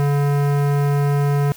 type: tone with hard clipping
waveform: sine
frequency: 143 Hz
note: D3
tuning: 46 cents flat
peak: -17 dBFS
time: 0-1.52 s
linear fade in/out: 0 ms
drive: 18 dB
effects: white hiss -43 dBFS RMS until 1.56 s